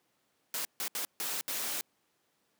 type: noise bursts at uneven times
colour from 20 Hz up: white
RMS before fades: -35 dBFS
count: 5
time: 0.54-0.65 / 0.8-0.88 / 0.95-1.05 / 1.2-1.41 / 1.48-1.81 s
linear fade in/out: 0 ms
effects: pink hiss -74 dBFS RMS until 2.59 s + high-pass 200 Hz 12 dB/octave